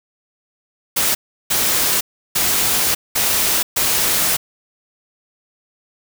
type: noise bursts at uneven times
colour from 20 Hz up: white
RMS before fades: -17 dBFS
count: 5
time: 0.96-1.15 / 1.5-2.01 / 2.35-2.95 / 3.15-3.63 / 3.76-4.37 s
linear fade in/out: 10 ms
effects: none